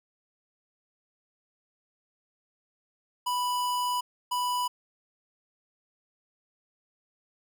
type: tone bursts at uneven times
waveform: square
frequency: 987.8 Hz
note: B5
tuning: in tune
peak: -27 dBFS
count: 2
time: 3.26-4.01 / 4.31-4.68 s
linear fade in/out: 10 ms
effects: none